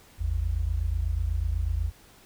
sine tone pair together, 53.38 / 81.5 Hz, G#1 / E2, +48 / -19 cents, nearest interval perfect fifth, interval 733 cents, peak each -27 dBFS, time 0.18-1.92 s, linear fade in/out 50 ms, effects pink hiss -55 dBFS RMS until 2.25 s

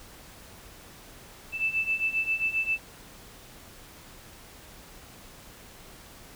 sine beating tone pair, 2637 / 2644.5 Hz, E7 / E7, 0 / +5 cents, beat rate 7.5 Hz, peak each -30 / -27 dBFS, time 1.52-2.79 s, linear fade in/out 50 ms, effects pink hiss -49 dBFS RMS until 6.35 s

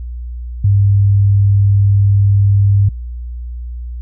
sine tone, 100 Hz, G2, 35 cents sharp, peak -7 dBFS, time 0.64-2.89 s, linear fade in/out 5 ms, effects added 60 Hz sine -22 dBFS peak until 4.01 s

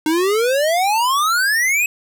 square exponential sweep, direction up, 303.5 to 2580 Hz, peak -15 dBFS, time 0.06-1.86 s, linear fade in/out 2 ms, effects none

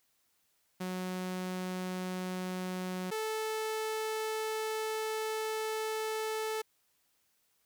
sawtooth tone pair in turn, 183.8 / 437.2 Hz, F#3 / A4, -11 / -11 cents, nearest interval octave + minor third, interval 1500 cents, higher second, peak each -31 / -29 dBFS, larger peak second, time 0.8-3.11 / 3.11-6.62 s, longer second, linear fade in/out 10 ms, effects white hiss -74 dBFS RMS until 7.65 s

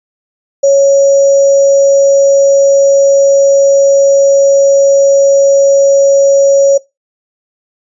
sine tone with sample-and-hold, 554.4 Hz, C#5, in tune, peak -3 dBFS, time 0.63-6.78 s, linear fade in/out 10 ms, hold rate 6300 Hz, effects noise-tail reverb RT60 0.2 s tail -20 dB re dry + resampled to 24000 Hz

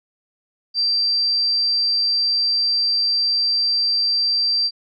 sine tone, 4699 Hz, D8, in tune, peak -16 dBFS, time 0.74-4.71 s, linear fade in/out 50 ms, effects none

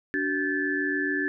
sine tone cluster, 290 / 377.1 / 1574 / 1737 Hz, D4 / F#4 / G6 / A6, -22 / +33 / +7 / -23 cents, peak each -29 / -32 / -36 / -27 dBFS, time 0.14-1.28 s, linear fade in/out 0 ms, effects none

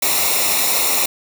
white noise with comb filter, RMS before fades -17 dBFS, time 0.02-1.06 s, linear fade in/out 5 ms, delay 0.63 ms, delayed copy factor -0.7, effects none

